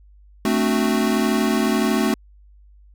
square chord, D dominant seventh, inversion second, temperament equal, 220 / 261.6 / 293.7 / 370 Hz, A3 / C4 / D4 / F#4, 0 / 0 / 0 / 0 cents, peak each -21 / -24 / -26 / -25 dBFS, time 0.45-2.14 s, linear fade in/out 2 ms, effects added 50 Hz sine -46 dBFS peak until 2.94 s

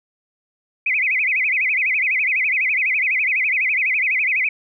sine tone with vibrato, 2269 Hz, C#7, 40 cents sharp, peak -16 dBFS, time 0.86-4.49 s, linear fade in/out 5 ms, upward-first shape sine, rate 12 Hz, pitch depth 220 cents each way, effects none

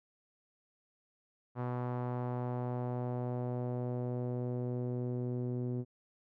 sawtooth tone with low-pass filter sweep, 123.5 Hz, B2, in tune, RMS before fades -36 dBFS, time 1.55-5.85 s, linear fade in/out 50 ms, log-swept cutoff 1100 to 350 Hz, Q 1.6, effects none

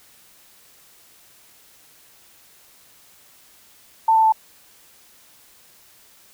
sine tone with pitch steps, 892 / 886.4 / 880.7 Hz, A5 / A5 / A5, +23 / +13 / +1 cents, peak -12 dBFS, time 4.08-4.323 s, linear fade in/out 5 ms, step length 81 ms, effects white hiss -52 dBFS RMS until 6.33 s

